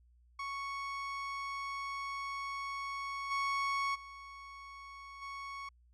30% pulse tone with level steps, 1108.7 Hz, C#6, in tune, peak -35 / -29 / -45 / -39 dBFS, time 0.39-5.69 s, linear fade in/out 5 ms, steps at 3.3 / 3.94 / 5.21 s, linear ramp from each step 20 ms, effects added 60 Hz sine -62 dBFS peak until 5.93 s + low-pass 5000 Hz 12 dB/octave

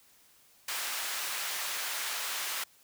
pink high-pass noise, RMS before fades -35 dBFS, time 0.68-2.64 s, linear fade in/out 5 ms, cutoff 1200 Hz, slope 12 dB/octave, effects white hiss -62 dBFS RMS until 2.83 s

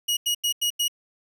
sawtooth tone bursts, 2896 Hz, F#7, 38 cents flat, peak -18 dBFS, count 5, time 0.08-0.882 s, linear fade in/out 10 ms, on 90 ms, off 88 ms, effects none

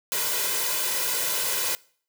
white noise with comb filter, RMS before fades -26 dBFS, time 0.12-1.75 s, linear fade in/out 0 ms, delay 2 ms, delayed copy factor +0.7, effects noise-tail reverb RT60 0.5 s tail -23 dB re dry + high-pass 200 Hz 12 dB/octave

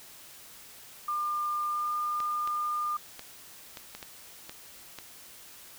sine tone with pitch glide, 1200 to 1207.6 Hz, D6 to D6, +37 to +48 cents, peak -28 dBFS, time 1.08-2.97 s, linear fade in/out 5 ms, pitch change +11 cents, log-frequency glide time 1.68-1.88 s
clicks, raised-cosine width 0.2 ms, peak -23 dBFS, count 8, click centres 2.203 / 2.475 / 3.194 / 3.772 / 3.95 / 4.028 / 4.495 / 4.987 s
effects white hiss -50 dBFS RMS until 5.78 s

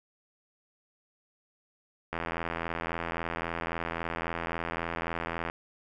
click train, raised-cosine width 0.5 ms, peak -17 dBFS, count 283, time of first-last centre 2.13-5.499 s, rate 83.7 Hz, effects none

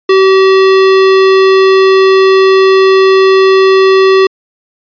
square tone, 382.7 Hz, G4, 42 cents flat, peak -4 dBFS, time 0.09-4.27 s, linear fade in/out 5 ms, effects resampled to 11025 Hz

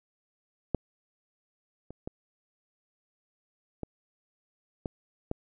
clicks, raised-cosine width 2 ms, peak -12 / -29 / -22 / -21 / -19 / -17 dBFS, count 6, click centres 0.747 / 1.906 / 2.075 / 3.833 / 4.858 / 5.314 s, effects none

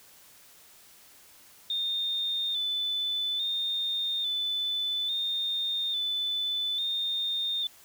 sine tone with vibrato, 3575 Hz, A7, 27 cents sharp, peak -27 dBFS, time 1.7-7.67 s, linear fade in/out 2 ms, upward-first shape square, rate 0.59 Hz, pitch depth 35 cents each way, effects white hiss -55 dBFS RMS until 7.84 s

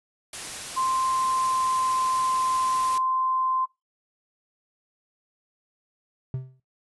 white noise, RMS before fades -35 dBFS, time 0.33-2.98 s, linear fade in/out 2 ms
sine tone with pitch glide, 1046 to 1038.8 Hz, C6 to C6, -1 to -13 cents, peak -22 dBFS, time 0.76-3.66 s, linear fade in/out 20 ms, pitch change -12 cents, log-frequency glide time 1.09-1.85 s
triangle tone with exponential decay, 130 Hz, C3, 11 cents flat, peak -22 dBFS, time 6.34-6.6 s, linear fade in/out 2 ms, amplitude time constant 56 ms
effects noise-tail reverb RT60 0.2 s tail -20 dB re dry + resampled to 24000 Hz

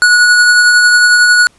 square tone with tremolo, 1462 Hz, F#6, 21 cents flat, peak -4 dBFS, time 0.02-1.47 s, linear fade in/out 0 ms, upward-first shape triangle, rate 11 Hz, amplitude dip 30%, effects pink hiss -49 dBFS RMS until 1.58 s + resampled to 24000 Hz

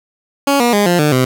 15% pulse tone with pitch steps, 280 / 239.6 / 205 / 175.37 / 150.05 / 128.38 Hz, C#4 / A#3 / G#3 / F3 / D3 / C3, +18 / +48 / -22 / +7 / +38 / -32 cents, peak -4 dBFS, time 0.47-1.25 s, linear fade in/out 5 ms, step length 130 ms, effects none

